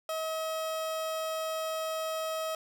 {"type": "tone", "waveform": "30% pulse", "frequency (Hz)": 638, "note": "D#5", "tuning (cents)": 43, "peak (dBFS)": -29, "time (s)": [0.09, 2.55], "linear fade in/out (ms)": 2, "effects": []}